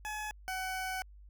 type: tone pair in turn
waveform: 20% pulse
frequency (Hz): 850 / 751.4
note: G#5 / F#5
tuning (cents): +40 / +26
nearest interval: major second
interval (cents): 214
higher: first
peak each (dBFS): -32 / -30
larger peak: second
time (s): 0.05-0.31 / 0.48-1.02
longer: second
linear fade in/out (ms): 0
effects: added 50 Hz sine -51 dBFS peak until 1.29 s